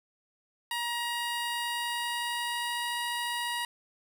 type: tone with pitch glide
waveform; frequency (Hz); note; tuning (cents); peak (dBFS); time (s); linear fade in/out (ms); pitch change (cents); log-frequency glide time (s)
15% pulse; 949 to 954.5; A#5 to A#5; +31 to +41; -24; 0.71-3.65; 2; +10; 1.49-2.98
effects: none